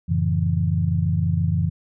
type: chord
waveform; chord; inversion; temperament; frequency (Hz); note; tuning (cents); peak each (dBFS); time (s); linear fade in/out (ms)
sine; F# minor seventh; none; equal with one note detuned; 90.13 / 110 / 138.59 / 164.81; F#2 / A2 / C#3 / E3; -45 / 0 / 0 / 0; -22 / -26 / -26 / -22; 0.08-1.7; 20
effects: none